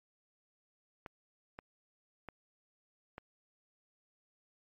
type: clicks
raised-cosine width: 0.5 ms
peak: -29 dBFS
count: 4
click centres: 1.062 / 1.589 / 2.287 / 3.181 s
effects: MP3 48 kbps